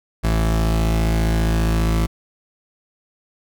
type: tone pair together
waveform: 35% pulse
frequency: 54.91 / 164.81 Hz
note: A1 / E3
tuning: -3 / 0 cents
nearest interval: octave + perfect fifth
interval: 1903 cents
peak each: -15 / -22 dBFS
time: 0.23-2.07 s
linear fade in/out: 20 ms
effects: none